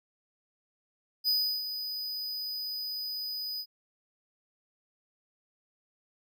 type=tone with ADSR envelope; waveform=square; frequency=4978 Hz; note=D#8; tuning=in tune; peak=-24 dBFS; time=1.24-3.66 s; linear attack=41 ms; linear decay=340 ms; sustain=-10 dB; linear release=61 ms; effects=none